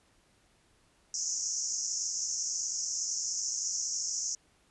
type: band-pass noise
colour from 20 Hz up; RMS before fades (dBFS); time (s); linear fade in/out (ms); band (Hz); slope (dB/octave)
white; -34; 1.14-4.35; 2; 5400 to 7000; 96
effects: pink hiss -67 dBFS RMS until 4.7 s + resampled to 24000 Hz